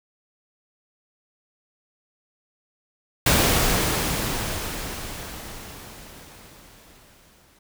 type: noise with exponential decay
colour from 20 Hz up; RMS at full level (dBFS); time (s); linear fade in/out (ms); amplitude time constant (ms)
pink; -17; 3.26-7.59; 5; 940
effects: none